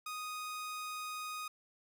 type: tone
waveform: sawtooth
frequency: 1244.5 Hz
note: D#6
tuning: in tune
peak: -36 dBFS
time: 0.06-1.48 s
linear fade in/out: 5 ms
effects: none